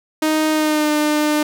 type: tone with pitch glide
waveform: sawtooth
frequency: 311.1 to 300.9 Hz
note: D#4 to D4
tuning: 0 to +42 cents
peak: -11 dBFS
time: 0.22-1.43 s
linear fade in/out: 5 ms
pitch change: -58 cents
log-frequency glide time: 0.51-0.9 s
effects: none